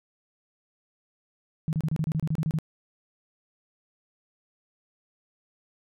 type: tone bursts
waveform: sine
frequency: 157.2 Hz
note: D#3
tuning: 18 cents sharp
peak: -23 dBFS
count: 12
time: 1.68-2.587 s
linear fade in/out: 0 ms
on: 49 ms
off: 29 ms
effects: none